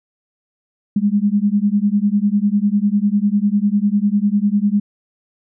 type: beating tone pair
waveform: sine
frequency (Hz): 200 / 210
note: G3 / G#3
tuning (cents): +35 / +19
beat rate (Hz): 10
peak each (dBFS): -16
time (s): 0.96-4.8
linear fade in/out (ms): 5
effects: none